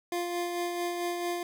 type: tone with tremolo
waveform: 25% pulse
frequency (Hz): 349.2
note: F4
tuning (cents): 0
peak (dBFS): -25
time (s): 0.12-1.43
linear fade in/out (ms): 2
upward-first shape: sine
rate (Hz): 4.5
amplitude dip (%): 35
effects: none